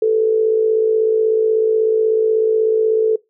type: tone with amplitude modulation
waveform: sine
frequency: 440 Hz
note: A4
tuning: in tune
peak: -9 dBFS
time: 0.02-3.16 s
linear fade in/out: 5 ms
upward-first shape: sine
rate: 56.3 Hz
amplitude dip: 55%
effects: noise-tail reverb RT60 0.2 s tail -22 dB re dry